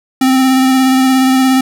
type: tone with vibrato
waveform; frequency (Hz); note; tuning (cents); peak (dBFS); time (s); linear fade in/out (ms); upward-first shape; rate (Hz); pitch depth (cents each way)
square; 261.6; C4; 0; -8; 0.21-1.61; 5; sine; 17; 18
effects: none